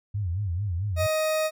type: tone with vibrato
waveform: sine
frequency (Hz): 93.9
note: F#2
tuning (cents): +26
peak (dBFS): -25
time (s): 0.14-1.07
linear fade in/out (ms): 10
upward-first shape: sine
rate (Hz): 4.5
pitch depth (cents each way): 200
type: tone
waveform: 40% pulse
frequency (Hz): 626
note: D#5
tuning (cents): +10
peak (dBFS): -22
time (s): 0.96-1.51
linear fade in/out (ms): 50
effects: none